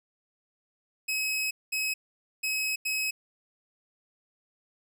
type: tone bursts at uneven times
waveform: sawtooth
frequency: 2556 Hz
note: D#7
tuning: 46 cents sharp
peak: -24 dBFS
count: 4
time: 1.08-1.51 / 1.72-1.94 / 2.43-2.76 / 2.85-3.11 s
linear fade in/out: 10 ms
effects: none